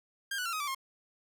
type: tone with pitch steps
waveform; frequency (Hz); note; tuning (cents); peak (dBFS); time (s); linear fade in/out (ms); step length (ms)
sawtooth; 1604 / 1479.4 / 1364.5 / 1258.5 / 1160.7 / 1070.5; G6 / F#6 / F6 / D#6 / D6 / C6; +39 / -1 / -41 / +19 / -21 / +39; -29; 0.31-0.748; 5; 73
effects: none